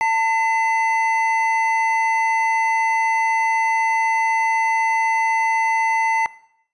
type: tone pair together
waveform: triangle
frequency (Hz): 896 / 2030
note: A5 / B6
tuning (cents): +31 / +47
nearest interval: octave + major second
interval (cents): 1416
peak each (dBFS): -15 / -20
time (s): 0.01-6.26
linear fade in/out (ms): 0
effects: noise-tail reverb RT60 0.7 s tail -19 dB re dry + resampled to 24000 Hz